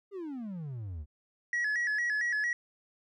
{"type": "exponential sweep", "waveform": "triangle", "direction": "down", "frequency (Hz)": [415.3, 69.3], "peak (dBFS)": -34, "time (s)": [0.11, 1.06], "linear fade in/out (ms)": 50}
{"type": "tone with vibrato", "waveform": "sine", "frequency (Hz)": 1808, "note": "A6", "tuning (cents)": 47, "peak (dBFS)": -25, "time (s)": [1.53, 2.53], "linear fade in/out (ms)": 2, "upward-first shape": "square", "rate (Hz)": 4.4, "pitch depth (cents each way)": 100}
{"effects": ["tanh soft clip ceiling -27 dBFS"]}